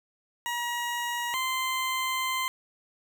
20% pulse tone pair in turn, 955 / 1039.1 Hz, A#5 / C6, +42 / -12 cents, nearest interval minor second, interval 146 cents, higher second, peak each -24 / -22 dBFS, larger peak second, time 0.46-1.34 / 1.34-2.48 s, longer second, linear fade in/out 0 ms, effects none

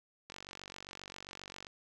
click train, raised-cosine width 0.2 ms, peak -28 dBFS, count 66, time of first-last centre 0.3-1.668 s, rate 47.5 Hz, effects none

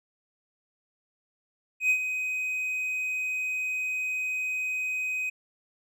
triangle tone with ADSR envelope, 2513 Hz, D#7, 17 cents sharp, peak -17 dBFS, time 1.8-5.3 s, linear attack 100 ms, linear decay 77 ms, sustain -9 dB, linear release 10 ms, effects none

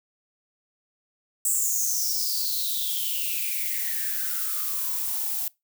violet noise with high-pass filter sweep, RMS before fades -27 dBFS, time 1.45-5.48 s, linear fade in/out 2 ms, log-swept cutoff 8000 to 720 Hz, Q 9, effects noise-tail reverb RT60 0.2 s tail -23 dB re dry

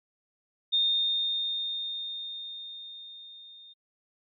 sine tone with level ramp, 3654 Hz, A#7, 35 cents flat, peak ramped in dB -21 to -48 dBFS, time 0.72-3.74 s, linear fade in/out 20 ms, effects noise-tail reverb RT60 0.1 s tail -26 dB re dry

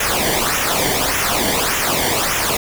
pink noise with flanger, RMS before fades -18 dBFS, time 0-2.57 s, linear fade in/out 5 ms, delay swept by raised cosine 0.22 to 0.78 ms, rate 1.7 Hz, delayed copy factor -0.7, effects none

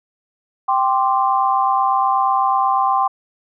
sine chord, G suspended fourth, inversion none, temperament equal, 784 / 1046.5 / 1174.7 Hz, G5 / C6 / D6, 0 / 0 / 0 cents, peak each -17 / -17 / -22 dBFS, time 0.68-3.08 s, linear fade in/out 10 ms, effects none

